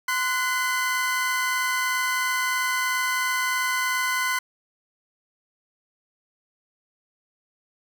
45% pulse tone cluster, 1032 / 1479 / 2041 Hz, C6 / F#6 / C7, -24 / -1 / -44 cents, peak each -27 dBFS, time 0.08-4.39 s, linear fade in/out 5 ms, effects none

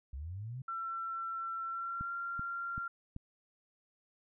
sine linear sweep, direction up, 62.2 to 134.2 Hz, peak -39 dBFS, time 0.13-0.62 s, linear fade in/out 5 ms
sine tone with pitch glide, 1348 to 1381.9 Hz, E6 to F6, +38 to -19 cents, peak -36 dBFS, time 0.68-2.88 s, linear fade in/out 5 ms, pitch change +43 cents, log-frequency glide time 1.65-2.11 s
click train, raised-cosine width 5 ms, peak -30 dBFS, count 4, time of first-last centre 2.01-3.164 s, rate 2.6 Hz
effects none

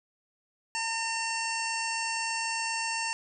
harmonic tone, 907 Hz, A#5, 48 cents flat, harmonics 1 / 2 / 3 / 5 / 6 / 7 / 8 / 9, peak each -34 / -37 / -34 / -40 / -39 / -44 / -42 / -41 dBFS, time 0.75-3.13 s, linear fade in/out 0 ms, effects none

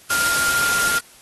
sine tone in noise, 1400 Hz, F6, 4 cents sharp, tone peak -19 dBFS, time 0.1-0.99 s, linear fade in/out 5 ms, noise white, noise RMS -22 dBFS, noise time 0.1-0.99 s, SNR 0 dB, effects white hiss -48 dBFS RMS until 1.21 s + AAC 32 kbps

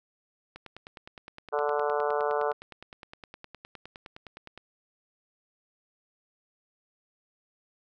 click train, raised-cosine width 0.3 ms, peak -27 dBFS, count 40, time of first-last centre 0.56-4.576 s, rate 9.71 Hz
harmonic tone, 146.83 Hz, D3, in tune, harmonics 3 / 4 / 5 / 6 / 7 / 8 / 9 / 10, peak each -29 / -31 / -33 / -35 / -36 / -37 / -38 / -39 dBFS, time 1.52-2.53 s, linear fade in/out 20 ms
effects none

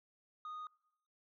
sine tone, 1238 Hz, D#6, 9 cents flat, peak -40 dBFS, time 0.45-0.67 s, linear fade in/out 2 ms, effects noise-tail reverb RT60 0.9 s tail -26 dB re dry + tanh soft clip ceiling -42 dBFS

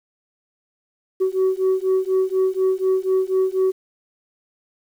sine beating tone pair, 375.2 / 379.3 Hz, F#4 / F#4, +24 / +43 cents, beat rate 4.1 Hz, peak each -18 dBFS, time 1.2-3.72 s, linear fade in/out 20 ms, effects tanh soft clip ceiling -13 dBFS + 8-bit

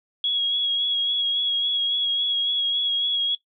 sine tone with vibrato, 3323 Hz, G#7, in tune, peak -20 dBFS, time 0.24-3.35 s, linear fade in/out 2 ms, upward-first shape sine, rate 3.6 Hz, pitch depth 23 cents each way, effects noise-tail reverb RT60 0.1 s tail -17 dB re dry

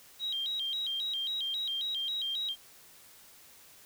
sine tone with vibrato, 3493 Hz, A7, 13 cents flat, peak -31 dBFS, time 0.19-2.56 s, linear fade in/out 50 ms, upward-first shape square, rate 3.7 Hz, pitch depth 160 cents each way, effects white hiss -56 dBFS RMS until 3.85 s

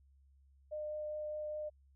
sine tone with vibrato, 606 Hz, D#5, 46 cents flat, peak -38 dBFS, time 0.71-1.7 s, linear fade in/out 20 ms, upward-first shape triangle, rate 4.9 Hz, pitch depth 8 cents each way, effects added 68 Hz sine -63 dBFS peak until 1.95 s

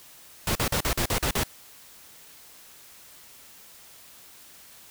pink noise bursts, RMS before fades -25 dBFS, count 8, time 0.47-1.435 s, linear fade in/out 2 ms, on 83 ms, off 43 ms, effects white hiss -50 dBFS RMS until 4.9 s

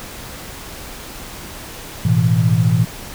sine chord, A suspended second, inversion none, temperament equal with one note detuned, 108.99 / 123.47 / 164.81 Hz, A2 / B2 / E3, -16 / 0 / 0 cents, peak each -16 dBFS, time 2.05-2.85 s, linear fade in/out 5 ms, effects pink hiss -33 dBFS RMS until 3.14 s

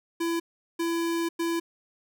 square tone bursts at uneven times, 335.3 Hz, E4, 30 cents sharp, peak -26 dBFS, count 3, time 0.2-0.4 / 0.79-1.29 / 1.39-1.6 s, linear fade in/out 10 ms, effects none

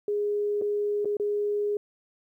sine tone with dropouts, 413.3 Hz, G#4, 8 cents flat, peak -24 dBFS, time 0.08-1.77 s, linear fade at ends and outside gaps 2 ms, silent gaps 0.614-0.62 / 1.047-1.055 / 1.169-1.198 s, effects 11-bit

